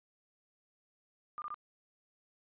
sine tone bursts, 1203 Hz, D6, 41 cents sharp, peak -38 dBFS, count 3, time 1.38-1.543 s, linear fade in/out 0 ms, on 39 ms, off 23 ms, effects resampled to 8000 Hz

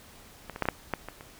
clicks, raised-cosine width 0.5 ms, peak -22 / -22 / -11 / -16 / -8 / -12 / -22 / -28 dBFS, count 8, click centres 0.497 / 0.561 / 0.623 / 0.655 / 0.687 / 0.937 / 1.086 / 1.209 s, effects pink hiss -52 dBFS RMS until 1.39 s

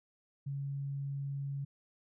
sine tone, 139.4 Hz, C#3, 10 cents sharp, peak -35 dBFS, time 0.46-1.65 s, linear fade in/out 10 ms, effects none

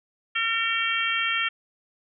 harmonic tone, 455.4 Hz, A#4, 40 cents flat, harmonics 3 / 4 / 5 / 6 / 7, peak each -29 / -29 / -29 / -29 / -29 dBFS, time 0.35-1.49 s, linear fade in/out 10 ms, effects none

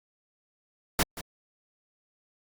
pink noise with echo, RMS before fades -23 dBFS, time 0.99-1.03 s, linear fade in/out 2 ms, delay 180 ms, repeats 1, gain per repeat -15 dB, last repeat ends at 1.21 s, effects Opus 48 kbps

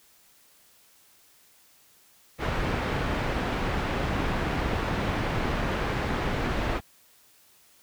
pink low-pass noise, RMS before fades -28 dBFS, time 2.38-6.81 s, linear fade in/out 50 ms, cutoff 2300 Hz, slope 12 dB/octave
clicks, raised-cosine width 3 ms, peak -19 dBFS, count 8, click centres 4.204 / 4.66 / 4.733 / 5.051 / 5.384 / 5.456 / 5.997 / 6.442 s
effects white hiss -59 dBFS RMS until 7.82 s

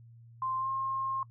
sine tone with pitch glide, 1046 to 1068 Hz, C6 to C6, -1 to +35 cents, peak -30 dBFS, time 0.42-1.23 s, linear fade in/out 2 ms, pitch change +36 cents, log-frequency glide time 0.58-0.69 s, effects noise-tail reverb RT60 0.1 s tail -23 dB re dry + added 116 Hz sine -51 dBFS peak until 1.3 s

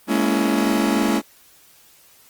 40% pulse chord, A# half-diminished seventh, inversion third, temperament just, 209.8 / 233.1 / 279.7 / 335.6 Hz, G#3 / A#3 / C#4 / E4, +18 / 0 / +16 / +31 cents, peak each -21 / -23 / -21 / -23 dBFS, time 0.07-1.22 s, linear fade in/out 50 ms, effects white hiss -52 dBFS RMS until 2.29 s + Opus 24 kbps

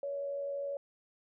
sine tone with frequency modulation, 563 Hz, C#5, 27 cents sharp, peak -34 dBFS, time 0.03-0.77 s, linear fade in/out 2 ms, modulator 88 Hz, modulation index 0.27, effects none

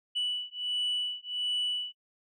sine beating tone pair, 2960 / 2961.4 Hz, F#7 / F#7, 0 / +1 cents, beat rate 1.4 Hz, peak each -31 dBFS, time 0.15-1.93 s, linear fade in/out 20 ms, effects noise-tail reverb RT60 0.1 s tail -25 dB re dry + tanh soft clip ceiling -25 dBFS

